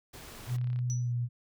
pink noise, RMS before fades -47 dBFS, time 0.13-0.57 s, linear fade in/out 10 ms
click train, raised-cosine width 0.3 ms, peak -37 dBFS, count 16, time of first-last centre 0.35-0.79 s, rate 34.1 Hz
sine tone with pitch glide, 123.3 to 120.69 Hz, B2 to B2, -2 to -39 cents, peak -28 dBFS, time 0.47-1.29 s, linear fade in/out 50 ms, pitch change -37 cents, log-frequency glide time 0.96-1.1 s
sine tone with exponential decay, 5920 Hz, F#8, in tune, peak -34 dBFS, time 0.9-1.12 s, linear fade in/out 0 ms, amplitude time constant 46 ms
effects none

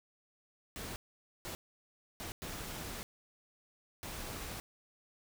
pink noise bursts at uneven times, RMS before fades -43 dBFS, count 5, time 0.76-0.96 / 1.45-1.55 / 2.2-2.32 / 2.42-3.03 / 4.03-4.6 s, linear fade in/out 0 ms, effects none

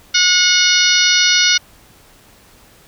harmonic tone, 727 Hz, F#5, 31 cents flat, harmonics 2 / 3 / 4 / 5 / 6 / 7 / 8, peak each -18 / -18 / -18 / -18 / -18 / -18 / -18 dBFS, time 0.14-1.58 s, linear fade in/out 10 ms, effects pink hiss -47 dBFS RMS until 2.87 s

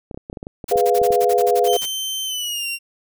clicks, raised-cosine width 2 ms, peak -18 dBFS, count 12, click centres 0.112 / 0.145 / 0.175 / 0.299 / 0.329 / 0.372 / 0.429 / 0.469 / 0.642 / 0.758 / 1.016 / 1.106 s
white noise bursts, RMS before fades -30 dBFS, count 14, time 0.68-1.86 s, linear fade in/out 10 ms, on 49 ms, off 38 ms
sine chord, F diminished, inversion first, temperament equal, 415.3 / 493.9 / 698.5 Hz, Ab4 / Cb5 / F5, 0 / 0 / 0 cents, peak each -18 dBFS, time 0.71-1.77 s, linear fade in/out 5 ms
sawtooth tone with pitch glide, 3100 to 2762 Hz, G7 to F7, -20 to -20 cents, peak -20 dBFS, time 1.65-2.79 s, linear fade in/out 50 ms, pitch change -200 cents, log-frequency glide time 2.25-2.67 s
effects none

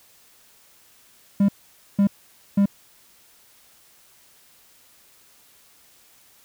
triangle tone bursts, 200 Hz, G3, 35 cents sharp, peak -12 dBFS, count 3, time 1.4-2.658 s, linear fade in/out 5 ms, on 86 ms, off 500 ms, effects white hiss -55 dBFS RMS until 6.44 s

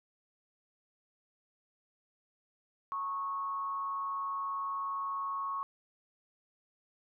sine tone with frequency modulation, 1100 Hz, C#6, 14 cents flat, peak -33 dBFS, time 2.92-5.63 s, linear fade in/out 0 ms, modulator 181 Hz, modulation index 0.37, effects none

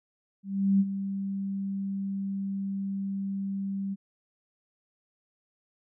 sine tone with ADSR envelope, 196 Hz, G3, in tune, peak -18 dBFS, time 0.43-3.96 s, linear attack 370 ms, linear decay 43 ms, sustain -11 dB, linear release 32 ms, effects none

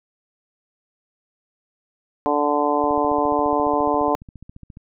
harmonic tone, 146.6 Hz, D3, 3 cents flat, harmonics 2 / 3 / 4 / 5 / 6 / 7, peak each -24 / -24 / -24 / -24 / -24 / -24 dBFS, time 2.26-4.15 s, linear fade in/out 0 ms
click train, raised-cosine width 5 ms, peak -27 dBFS, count 29, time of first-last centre 2.84-4.771 s, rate 14.5 Hz
effects none

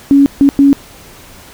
sine tone bursts at uneven times, 279.4 Hz, C#4, 14 cents sharp, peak -3 dBFS, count 3, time 0.11-0.26 / 0.41-0.49 / 0.59-0.73 s, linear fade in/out 0 ms, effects pink hiss -37 dBFS RMS until 1.53 s

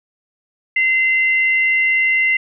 sine tone pair together, 2061 / 2749 Hz, C7 / F7, -27 / -28 cents, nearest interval perfect fourth, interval 499 cents, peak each -13 / -22 dBFS, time 0.76-2.37 s, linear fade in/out 5 ms, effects none

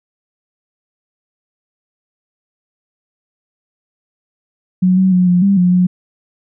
sine tone with pitch steps, 183.7 / 188.3 / 181.4 / 177.9 / 197.8 / 179.1 / 180.8 Hz, F#3 / F#3 / F#3 / F3 / G3 / F3 / F#3, -12 / +31 / -34 / +32 / +16 / +44 / -40 cents, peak -8 dBFS, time 4.82-5.87 s, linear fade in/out 10 ms, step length 150 ms, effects none

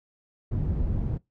white low-pass noise, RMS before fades -27 dBFS, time 0.51-1.18 s, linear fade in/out 10 ms, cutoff 110 Hz, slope 12 dB/octave, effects noise-tail reverb RT60 0.2 s tail -22 dB re dry

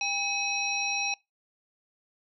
harmonic tone with a mistuned harmonic, 804 Hz, G5, 44 cents sharp, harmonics 1 / 3 / 5 / 7, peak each -35 / -29 / -35 / -34 dBFS, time 0.01-1.14 s, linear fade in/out 2 ms, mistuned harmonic 3, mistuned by +91 cents, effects noise-tail reverb RT60 0.2 s tail -23 dB re dry

